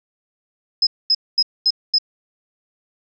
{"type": "tone bursts", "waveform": "sine", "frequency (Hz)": 5100, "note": "D#8", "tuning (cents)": 42, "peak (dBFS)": -12, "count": 5, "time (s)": [0.82, 1.985], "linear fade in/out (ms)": 5, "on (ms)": 49, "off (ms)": 230, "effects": []}